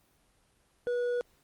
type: tone with hard clipping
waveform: triangle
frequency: 486.1 Hz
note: B4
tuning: 28 cents flat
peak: -29 dBFS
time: 0.87-1.21 s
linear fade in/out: 0 ms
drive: 8 dB
effects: pink hiss -68 dBFS RMS until 1.43 s + Opus 24 kbps